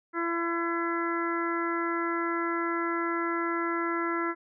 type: harmonic tone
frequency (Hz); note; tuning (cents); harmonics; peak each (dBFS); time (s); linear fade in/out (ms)
337.5; E4; +41; 1 / 2 / 3 / 4 / 5 / 6; -30 / -41 / -35 / -32 / -37 / -38; 0.13-4.35; 50
effects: none